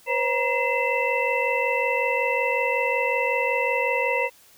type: tone cluster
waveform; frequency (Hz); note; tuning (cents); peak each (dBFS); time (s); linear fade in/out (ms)
sine; 491.6 / 537 / 949 / 2044 / 2664; B4 / C5 / A#5 / C7 / E7; -8 / +45 / +31 / -41 / +18; -27; 0.06-4.3; 50
effects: white hiss -54 dBFS RMS until 4.57 s